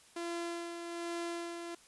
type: tone with tremolo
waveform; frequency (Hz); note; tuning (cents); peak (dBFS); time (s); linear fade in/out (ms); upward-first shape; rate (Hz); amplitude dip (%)
sawtooth; 341.2; F4; -40; -32; 0.16-1.75; 5; sine; 1.2; 45
effects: white hiss -61 dBFS RMS until 1.87 s + resampled to 24000 Hz